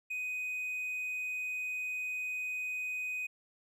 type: tone with hard clipping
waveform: triangle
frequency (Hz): 2500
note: D#7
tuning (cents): +8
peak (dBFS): -35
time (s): 0.1-3.27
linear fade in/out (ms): 10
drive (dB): 5
effects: none